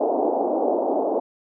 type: band-pass noise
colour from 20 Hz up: white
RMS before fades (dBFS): -22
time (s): 0-1.2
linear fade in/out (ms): 10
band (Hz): 260 to 790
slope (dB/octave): 48
effects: none

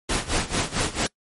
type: noise with tremolo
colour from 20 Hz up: pink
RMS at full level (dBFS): -22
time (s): 0.09-1.07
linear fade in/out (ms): 5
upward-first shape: sine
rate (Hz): 4.5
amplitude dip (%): 85
effects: noise-tail reverb RT60 0.1 s tail -23 dB re dry + MP3 48 kbps

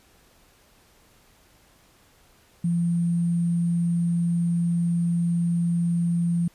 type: tone with sample-and-hold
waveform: sine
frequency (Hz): 171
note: F3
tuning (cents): -36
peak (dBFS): -20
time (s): 2.64-6.48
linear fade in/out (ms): 5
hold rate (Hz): 8820
effects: pink hiss -58 dBFS RMS until 6.54 s + resampled to 32000 Hz

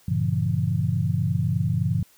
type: chord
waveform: sine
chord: G diminished seventh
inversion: none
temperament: just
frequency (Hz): 98 / 117.6 / 141.12 / 169.34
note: G2 / Bb2 / Db3 / Fb3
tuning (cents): 0 / +16 / +31 / +47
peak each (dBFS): -26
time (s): 0.08-2.03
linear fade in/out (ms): 5
effects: white hiss -57 dBFS RMS until 2.17 s

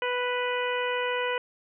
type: harmonic tone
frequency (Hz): 493.9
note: B4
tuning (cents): 0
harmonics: 1 / 2 / 3 / 4 / 5 / 6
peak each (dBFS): -29 / -32 / -34 / -35 / -36 / -37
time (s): 0.02-1.38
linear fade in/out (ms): 2
effects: none

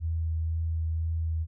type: tone with vibrato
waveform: sine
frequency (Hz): 81.2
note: E2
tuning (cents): -26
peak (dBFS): -26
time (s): 0-1.47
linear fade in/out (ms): 50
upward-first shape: triangle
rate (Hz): 2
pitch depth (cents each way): 16
effects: none

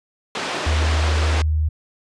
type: band-pass noise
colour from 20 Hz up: pink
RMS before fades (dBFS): -26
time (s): 0.35-1.42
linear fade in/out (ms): 2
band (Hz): 330 to 4600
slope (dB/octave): 12
type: tone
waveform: sine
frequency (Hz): 77.5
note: D#2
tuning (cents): -6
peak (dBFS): -16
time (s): 0.66-1.69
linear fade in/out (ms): 10
effects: resampled to 22050 Hz

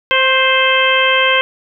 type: harmonic tone with a mistuned harmonic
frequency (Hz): 523.3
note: C5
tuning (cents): 0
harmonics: 1 / 2 / 3 / 4 / 5 / 6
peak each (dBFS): -17 / -17 / -17 / -17 / -17 / -17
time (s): 0.11-1.41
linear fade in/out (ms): 0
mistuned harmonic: 2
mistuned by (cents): +25
effects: none

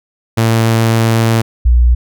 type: tone pair in turn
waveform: sawtooth / sine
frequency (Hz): 113.5 / 60.12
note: A#2 / B1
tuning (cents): -46 / -46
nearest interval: major seventh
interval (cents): 1100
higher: first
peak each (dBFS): -5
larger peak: neither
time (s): 0.37-1.42 / 1.65-1.95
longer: first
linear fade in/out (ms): 10
effects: none

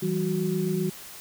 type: tone cluster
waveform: sine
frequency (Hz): 164.4 / 192 / 369.5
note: E3 / G3 / F#4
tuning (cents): -4 / -36 / -2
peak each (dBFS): -28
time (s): 0.02-0.9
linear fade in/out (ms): 10
effects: white hiss -43 dBFS RMS until 1.2 s

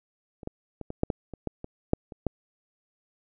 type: clicks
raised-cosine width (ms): 2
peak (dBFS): -29 / -19 / -23 / -21 / -9 / -13 / -25 / -16 / -23 / -7 / -27 / -12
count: 12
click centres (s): 0.432 / 0.474 / 0.813 / 0.904 / 1.034 / 1.102 / 1.337 / 1.473 / 1.644 / 1.934 / 2.122 / 2.267
effects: none

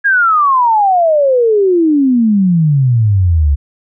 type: exponential sweep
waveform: sine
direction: down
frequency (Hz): 1661.2 to 68.3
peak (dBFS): -7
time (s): 0.04-3.56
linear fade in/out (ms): 20
effects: none

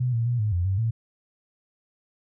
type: tone with pitch steps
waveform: sine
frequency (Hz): 125.3 / 115.6 / 121.1 / 106.5 / 87.7 / 95.9 / 113.3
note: B2 / A#2 / B2 / G#2 / F2 / G2 / A#2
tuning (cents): +25 / -14 / -34 / +44 / +8 / -37 / -49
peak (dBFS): -21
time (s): 0-0.91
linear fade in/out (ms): 10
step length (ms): 130
effects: none

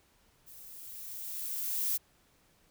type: noise with level ramp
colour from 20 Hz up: violet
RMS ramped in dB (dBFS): -52 to -30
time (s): 0.46-1.98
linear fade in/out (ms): 20
effects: pink hiss -67 dBFS RMS until 2.7 s

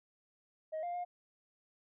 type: tone with pitch steps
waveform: sine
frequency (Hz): 629 / 700 / 710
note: D#5 / F5 / F5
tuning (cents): +19 / +4 / +28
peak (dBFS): -34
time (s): 0.72-1.05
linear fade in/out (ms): 20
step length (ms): 110
effects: tanh soft clip ceiling -34 dBFS

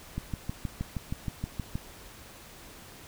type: click train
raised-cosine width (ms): 5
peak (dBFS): -19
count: 11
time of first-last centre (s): 0.18-1.755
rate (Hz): 6.35
effects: pink hiss -49 dBFS RMS until 3.07 s

